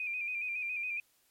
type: tone with vibrato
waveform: sine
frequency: 2437 Hz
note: D#7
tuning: 37 cents flat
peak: -33 dBFS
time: 0-1 s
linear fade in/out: 2 ms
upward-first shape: square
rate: 7.2 Hz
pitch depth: 43 cents each way
effects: white hiss -70 dBFS RMS until 1.3 s + MP3 64 kbps